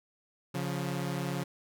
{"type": "tone pair together", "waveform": "sawtooth", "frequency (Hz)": [139.67, 177.1], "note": ["C#3", "F3"], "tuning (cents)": [13, 24], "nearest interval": "major third", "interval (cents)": 411, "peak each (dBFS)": [-30, -31], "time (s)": [0.54, 1.44], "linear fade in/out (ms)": 10, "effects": []}